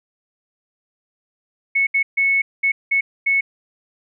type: tone bursts at uneven times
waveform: sine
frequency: 2203 Hz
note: C#7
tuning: 11 cents flat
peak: -14 dBFS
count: 6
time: 1.75-1.87 / 1.94-2.03 / 2.17-2.42 / 2.63-2.72 / 2.91-3.01 / 3.26-3.41 s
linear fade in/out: 10 ms
effects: none